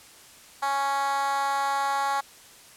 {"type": "tone with high-pass filter", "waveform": "10% pulse", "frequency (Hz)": 277.2, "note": "C#4", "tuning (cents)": 0, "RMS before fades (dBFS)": -26, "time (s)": [0.62, 2.21], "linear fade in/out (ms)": 10, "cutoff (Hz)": 900, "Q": 4.4, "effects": ["white hiss -50 dBFS RMS until 2.76 s", "low-pass 11000 Hz 12 dB/octave"]}